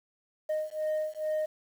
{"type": "beating tone pair", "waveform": "sine", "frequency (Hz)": [617, 619.3], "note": ["D#5", "D#5"], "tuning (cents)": [-15, -8], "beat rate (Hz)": 2.3, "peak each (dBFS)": -30, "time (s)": [0.49, 1.46], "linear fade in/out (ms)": 10, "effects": ["tanh soft clip ceiling -26 dBFS", "9-bit"]}